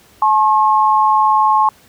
sine tone pair together, 860 / 1079.5 Hz, A5 / C#6, -40 / -46 cents, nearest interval major third, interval 394 cents, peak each -12 dBFS, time 0.22-1.69 s, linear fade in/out 2 ms, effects pink hiss -48 dBFS RMS until 1.88 s + high-pass 60 Hz 12 dB/octave

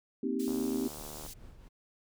sine chord, C minor seventh, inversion third, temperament equal with one note detuned, 233.1 / 261.6 / 312.4 / 392 Hz, Bb3 / C4 / Eb4 / G4, 0 / 0 / +7 / 0 cents, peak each -36 / -33 / -37 / -36 dBFS, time 0.23-0.88 s, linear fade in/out 5 ms
pink high-pass noise, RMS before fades -47 dBFS, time 0.39-1.34 s, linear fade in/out 10 ms, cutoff 4900 Hz, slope 12 dB/octave
click train, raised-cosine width 1 ms, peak -32 dBFS, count 60, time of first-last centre 0.48-1.264 s, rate 75.3 Hz
brown noise with tremolo, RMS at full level -48 dBFS, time 0.96-1.69 s, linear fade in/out 20 ms, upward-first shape triangle, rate 4.5 Hz, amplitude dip 55%
effects none

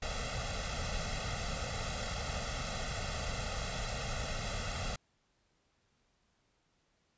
pink noise with comb filter, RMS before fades -37 dBFS, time 0.02-4.96 s, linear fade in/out 5 ms, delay 1.5 ms, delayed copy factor +0.95, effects pink hiss -75 dBFS RMS until 7.17 s + resampled to 16000 Hz

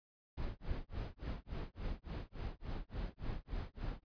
brown noise with tremolo, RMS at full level -39 dBFS, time 0.37-4.04 s, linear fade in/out 10 ms, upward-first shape sine, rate 3.5 Hz, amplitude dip 100%, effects resampled to 11025 Hz

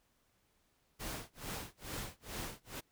pink noise with tremolo, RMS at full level -41 dBFS, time 0.99-2.81 s, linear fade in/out 20 ms, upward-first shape sine, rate 2.3 Hz, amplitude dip 100%, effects pink hiss -75 dBFS RMS until 2.91 s

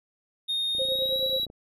triangle tone with pitch glide, 3694 to 3891 Hz, A#7 to B7, -16 to -27 cents, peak -24 dBFS, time 0.48-1.46 s, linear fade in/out 20 ms, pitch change +89 cents, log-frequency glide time 0.75-1.21 s
click train, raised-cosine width 2 ms, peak -32 dBFS, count 23, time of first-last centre 0.75-1.501 s, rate 29.3 Hz
sine tone with tremolo, 527 Hz, C5, 12 cents sharp, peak -25 dBFS, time 0.79-1.39 s, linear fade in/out 5 ms, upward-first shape triangle, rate 9.4 Hz, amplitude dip 85%
effects none

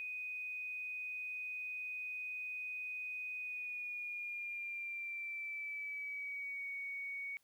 sine tone with pitch glide, 2494 to 2235 Hz, D#7 to C#7, +3 to +14 cents, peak -40 dBFS, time 0-7.37 s, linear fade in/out 0 ms, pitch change -189 cents, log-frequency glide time 3.38-6.7 s, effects white hiss -75 dBFS RMS until 7.43 s

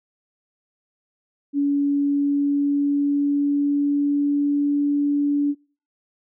sine tone with pitch glide, 284.1 to 287.9 Hz, C#4 to D4, +43 to -34 cents, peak -17 dBFS, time 1.53-5.55 s, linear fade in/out 50 ms, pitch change +23 cents, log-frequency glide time 2-4.82 s, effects noise-tail reverb RT60 0.4 s tail -25 dB re dry

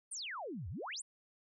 sine exponential two-way sweep, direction down then up, 10030 to 75 to 10030 Hz, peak -40 dBFS, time 0.11-1.02 s, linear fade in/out 10 ms, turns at 0.69 s, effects none

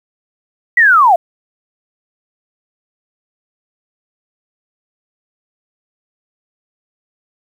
sine linear sweep, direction down, 1975.5 to 641 Hz, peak -5 dBFS, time 0.77-1.16 s, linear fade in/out 5 ms, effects 7-bit

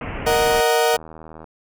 pink low-pass noise, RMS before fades -29 dBFS, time 0.01-0.61 s, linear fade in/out 2 ms, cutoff 2900 Hz, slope 96 dB/octave
35% pulse chord, D# minor, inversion second, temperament equal, 466.2 / 622.3 / 740 Hz, A#4 / D#5 / F#5, 0 / 0 / 0 cents, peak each -16 / -20 / -19 dBFS, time 0.26-0.97 s, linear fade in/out 10 ms
click train, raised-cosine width 1 ms, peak -24 dBFS, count 41, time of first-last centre 0.94-1.443 s, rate 79.6 Hz
effects none

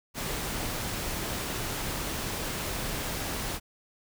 pink noise, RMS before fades -33 dBFS, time 0.14-3.6 s, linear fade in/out 50 ms, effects none

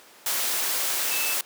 sine tone in noise, 2628 Hz, E7, 6 cents flat, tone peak -30 dBFS, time 1.11-1.34 s, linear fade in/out 2 ms, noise white, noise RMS -26 dBFS, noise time 0.26-1.41 s, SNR -7 dB, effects pink hiss -50 dBFS RMS until 1.45 s + high-pass 400 Hz 12 dB/octave

